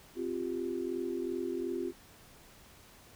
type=chord; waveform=sine; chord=C suspended fourth; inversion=none; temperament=equal; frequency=261.6 / 349.2 / 392 Hz; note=C4 / F4 / G4; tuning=0 / 0 / 0 cents; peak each=-39 / -35 / -38 dBFS; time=0.15-1.93 s; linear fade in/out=50 ms; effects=pink hiss -57 dBFS RMS until 3.15 s